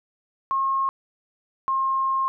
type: tone pair in turn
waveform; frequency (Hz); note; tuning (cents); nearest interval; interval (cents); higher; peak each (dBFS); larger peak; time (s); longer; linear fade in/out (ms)
sine; 1079 / 1067.8; C#6 / C6; -47 / +35; unison; 18; first; -20; neither; 0.51-0.89 / 1.68-2.28; second; 0
effects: none